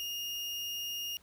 35% pulse tone, 2840 Hz, F7, 28 cents sharp, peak -34 dBFS, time 0-1.17 s, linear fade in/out 0 ms, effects pink hiss -64 dBFS RMS until 1.22 s

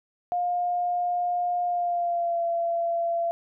sine tone with pitch glide, 709 to 679.7 Hz, F5 to F5, +26 to -47 cents, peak -23 dBFS, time 0.32-3.31 s, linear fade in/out 0 ms, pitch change -73 cents, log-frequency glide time 1.64-2.44 s, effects none

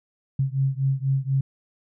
sine beating tone pair, 133.5 / 137.6 Hz, C3 / C#3, +35 / -12 cents, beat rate 4.1 Hz, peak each -23 / -24 dBFS, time 0.39-1.41 s, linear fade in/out 5 ms, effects none

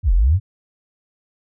sine exponential two-way sweep, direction down then up, 107.6 to 38.89 to 107.6 Hz, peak -11 dBFS, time 0.03-0.4 s, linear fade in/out 50 ms, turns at 0.13 s, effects none

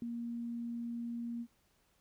sine tone with ADSR envelope, 235.3 Hz, A#3, 16 cents sharp, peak -33 dBFS, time 0.02-1.47 s, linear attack 3 ms, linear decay 3 ms, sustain -4 dB, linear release 59 ms, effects pink hiss -73 dBFS RMS until 2 s

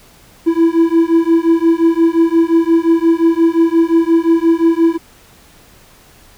triangle beating tone pair, 328.6 / 334.3 Hz, E4 / E4, -5 / +24 cents, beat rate 5.7 Hz, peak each -10 dBFS, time 0.46-4.98 s, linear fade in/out 20 ms, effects pink hiss -45 dBFS RMS until 6.37 s

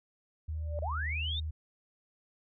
sine tone with vibrato, 77.6 Hz, D#2, 4 cents flat, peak -33 dBFS, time 0.48-1.51 s, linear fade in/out 10 ms, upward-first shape square, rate 1.5 Hz, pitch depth 14 cents each way
sine tone with exponential growth, 587.3 Hz, D5, in tune, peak -33 dBFS, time 0.54-0.79 s, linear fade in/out 1 ms, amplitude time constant 53 ms
sine linear sweep, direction up, 554.4 to 3729 Hz, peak -34 dBFS, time 0.82-1.4 s, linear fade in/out 5 ms
effects none

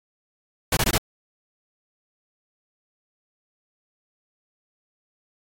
pink noise bursts, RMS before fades -20 dBFS, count 4, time 0.72-0.98 s, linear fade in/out 5 ms, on 50 ms, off 20 ms, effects AAC 48 kbps

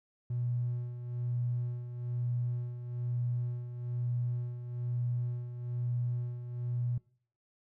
triangle tone with tremolo, 121.6 Hz, B2, 26 cents flat, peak -25 dBFS, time 0.3-6.98 s, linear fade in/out 5 ms, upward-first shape sine, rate 1.1 Hz, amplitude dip 75%, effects noise-tail reverb RT60 0.5 s tail -26 dB re dry + tanh soft clip ceiling -27 dBFS

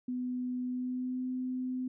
sine tone with pitch glide, 250 to 254.8 Hz, B3 to C4, +21 to -46 cents, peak -32 dBFS, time 0.08-1.88 s, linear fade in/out 5 ms, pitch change +33 cents, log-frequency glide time 0.63-1.25 s, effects none

